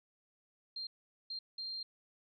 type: tone bursts at uneven times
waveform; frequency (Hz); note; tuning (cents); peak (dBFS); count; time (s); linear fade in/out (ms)
sine; 4186; C8; 0; -39; 3; 0.76-0.87 / 1.3-1.39 / 1.58-1.83; 5
effects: none